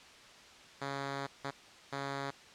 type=tone bursts at uneven times; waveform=5% pulse; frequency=138.59 Hz; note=C#3; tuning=in tune; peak=-25 dBFS; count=3; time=0.81-1.27 / 1.44-1.51 / 1.92-2.31 s; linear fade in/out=10 ms; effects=white hiss -55 dBFS RMS until 2.54 s + low-pass 5000 Hz 12 dB/octave